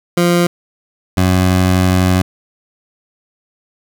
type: tone pair in turn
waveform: 20% pulse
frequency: 174 / 92.17 Hz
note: F3 / F#2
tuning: -6 / -6 cents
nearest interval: major seventh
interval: 1100 cents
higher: first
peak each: -5 dBFS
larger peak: neither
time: 0.17-0.47 / 1.17-2.22 s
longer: second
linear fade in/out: 5 ms
effects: none